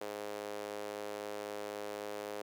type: tone with high-pass filter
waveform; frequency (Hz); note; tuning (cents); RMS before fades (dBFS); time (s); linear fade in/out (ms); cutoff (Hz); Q
sawtooth; 103.83; G#2; 0; -42; 0.01-2.42; 5; 470; 2.6
effects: none